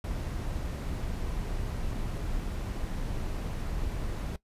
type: noise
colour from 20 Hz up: brown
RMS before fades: -33 dBFS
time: 0.04-4.36 s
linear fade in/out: 2 ms
effects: noise-tail reverb RT60 0.1 s tail -18 dB re dry + resampled to 32000 Hz